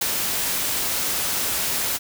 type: noise with ADSR envelope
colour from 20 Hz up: white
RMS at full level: -20 dBFS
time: 0.01-1.99 s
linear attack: 8 ms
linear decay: 11 ms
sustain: -4 dB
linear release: 35 ms
effects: none